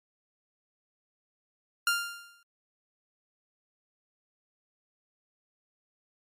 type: tone with exponential decay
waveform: sawtooth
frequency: 1396.9 Hz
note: F6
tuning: in tune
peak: -18 dBFS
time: 1.87-2.43 s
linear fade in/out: 2 ms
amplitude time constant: 120 ms
effects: MP3 64 kbps